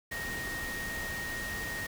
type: tone in noise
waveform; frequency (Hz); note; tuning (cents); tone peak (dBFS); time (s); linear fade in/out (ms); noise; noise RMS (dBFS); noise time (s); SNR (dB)
sine; 1864.7; A#6; 0; -36; 0.11-1.87; 10; pink; -40; 0.11-1.87; +1
effects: none